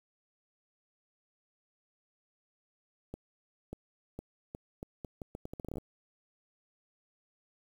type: accelerating click train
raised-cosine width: 2 ms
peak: -27 dBFS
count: 18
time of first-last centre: 3.14-5.783 s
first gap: 590 ms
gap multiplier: 0.78
effects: 9-bit